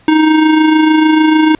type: tone with amplitude modulation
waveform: square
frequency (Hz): 312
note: D#4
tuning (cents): +5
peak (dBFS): -5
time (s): 0.08-1.55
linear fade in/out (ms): 2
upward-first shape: sine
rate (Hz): 26.7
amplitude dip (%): 40
effects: pink hiss -47 dBFS RMS until 1.59 s + resampled to 8000 Hz